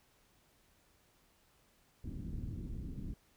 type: low-pass noise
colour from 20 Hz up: pink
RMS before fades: -42 dBFS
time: 2.04-3.14 s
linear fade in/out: 2 ms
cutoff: 270 Hz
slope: 24 dB/octave
effects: pink hiss -70 dBFS RMS until 3.36 s